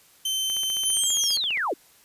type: tone with pitch glide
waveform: sawtooth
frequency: 3091 to 3248 Hz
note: G7 to G#7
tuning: -25 to -39 cents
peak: -21 dBFS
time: 0.25-1.37 s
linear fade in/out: 5 ms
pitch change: +86 cents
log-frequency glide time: 0.91-1.12 s
type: click train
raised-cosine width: 0.3 ms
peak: -24 dBFS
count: 17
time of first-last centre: 0.5-1.574 s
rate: 14.9 Hz
type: linear sweep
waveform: sine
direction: down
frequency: 10110 to 242.5 Hz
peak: -23 dBFS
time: 0.85-1.74 s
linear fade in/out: 10 ms
effects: white hiss -56 dBFS RMS until 2.04 s + resampled to 32000 Hz